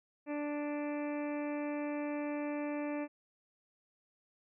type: harmonic tone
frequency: 293.7 Hz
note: D4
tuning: in tune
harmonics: 1 / 2 / 3 / 4 / 5 / 6 / 7 / 8 / 9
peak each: -36 / -40 / -47 / -52 / -58 / -52 / -55 / -51 / -56 dBFS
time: 0.26-3.08 s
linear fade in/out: 50 ms
effects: none